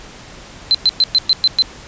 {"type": "tone bursts", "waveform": "sine", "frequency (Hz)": 4082, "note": "C8", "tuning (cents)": -44, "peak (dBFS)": -8, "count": 7, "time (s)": [0.71, 1.622], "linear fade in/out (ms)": 0, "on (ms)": 36, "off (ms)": 110, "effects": ["pink hiss -37 dBFS RMS until 1.87 s", "resampled to 16000 Hz"]}